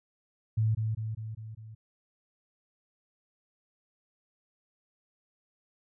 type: tone with echo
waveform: sine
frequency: 110 Hz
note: A2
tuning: in tune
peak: -23 dBFS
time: 0.57-0.75 s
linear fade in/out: 10 ms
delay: 200 ms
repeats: 5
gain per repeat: -4 dB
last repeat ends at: 1.75 s
effects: none